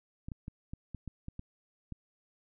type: clicks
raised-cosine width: 5 ms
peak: -28 dBFS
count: 9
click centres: 0.285 / 0.318 / 0.481 / 0.735 / 0.947 / 1.077 / 1.284 / 1.394 / 1.923 s
effects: none